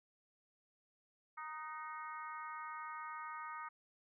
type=harmonic tone with a mistuned harmonic; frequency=311.1 Hz; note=D#4; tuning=in tune; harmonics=3 / 4 / 5 / 6 / 7; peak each=-49 / -46 / -54 / -55 / -56 dBFS; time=1.37-3.69 s; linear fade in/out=10 ms; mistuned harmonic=5; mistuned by=-43 cents; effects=none